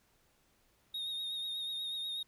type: tone with vibrato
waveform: triangle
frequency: 3718 Hz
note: A#7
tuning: 5 cents flat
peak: -35 dBFS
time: 0.94-2.23 s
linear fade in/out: 5 ms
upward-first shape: triangle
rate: 8.2 Hz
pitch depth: 39 cents each way
effects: pink hiss -71 dBFS RMS until 2.27 s